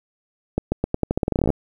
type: accelerating click train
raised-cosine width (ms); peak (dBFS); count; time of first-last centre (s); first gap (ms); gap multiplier
2; -6; 18; 0.58-1.503; 140; 0.86
effects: 8-bit